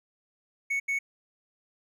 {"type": "tone bursts at uneven times", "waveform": "triangle", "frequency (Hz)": 2217, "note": "C#7", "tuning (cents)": 0, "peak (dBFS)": -24, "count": 2, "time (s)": [[0.7, 0.8], [0.88, 0.99]], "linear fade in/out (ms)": 10, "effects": []}